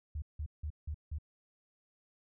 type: tone bursts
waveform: sine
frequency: 75.4 Hz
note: D2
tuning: 46 cents sharp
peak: -35 dBFS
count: 5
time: 0.15-1.185 s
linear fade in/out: 5 ms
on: 71 ms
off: 170 ms
effects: none